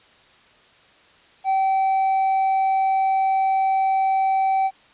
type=tone; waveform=triangle; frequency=770 Hz; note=G5; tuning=31 cents flat; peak=-15 dBFS; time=1.44-4.71 s; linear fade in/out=50 ms; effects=white hiss -53 dBFS RMS until 4.93 s + resampled to 8000 Hz